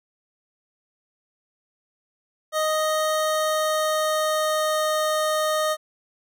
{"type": "tone with pitch glide", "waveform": "25% pulse", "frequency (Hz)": [622.3, 618.7], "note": ["D#5", "D#5"], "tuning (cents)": [0, -10], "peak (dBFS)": -17, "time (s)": [2.52, 5.77], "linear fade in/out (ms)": 50, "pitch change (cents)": -10, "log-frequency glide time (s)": [3.16, 4.91], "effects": []}